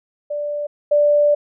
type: tone pair in turn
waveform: sine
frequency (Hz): 587.3 / 587.3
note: D5 / D5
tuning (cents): 0 / 0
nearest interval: unison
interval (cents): 0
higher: neither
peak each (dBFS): -21 / -11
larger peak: second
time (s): 0.3-0.67 / 0.91-1.35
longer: second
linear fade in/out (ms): 10
effects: none